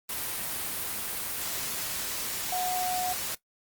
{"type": "tone in noise", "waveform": "sine", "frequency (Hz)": 730, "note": "F#5", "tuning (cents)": -24, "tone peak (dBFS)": -28, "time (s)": [2.52, 3.13], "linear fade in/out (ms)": 5, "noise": "white", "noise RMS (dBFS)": -33, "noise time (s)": [0.09, 3.35], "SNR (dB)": 2, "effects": ["noise-tail reverb RT60 0.1 s tail -17 dB re dry", "Opus 32 kbps"]}